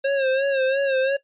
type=tone with vibrato; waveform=square; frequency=539 Hz; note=C#5; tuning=49 cents flat; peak=-19 dBFS; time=0.04-1.17 s; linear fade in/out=10 ms; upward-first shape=sine; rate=2.9 Hz; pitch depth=58 cents each way; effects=noise-tail reverb RT60 0.1 s tail -17 dB re dry + resampled to 8000 Hz